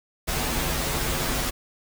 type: noise with comb filter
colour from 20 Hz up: pink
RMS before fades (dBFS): -26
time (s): 0.27-1.51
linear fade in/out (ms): 20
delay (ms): 10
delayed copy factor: -0.85
effects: none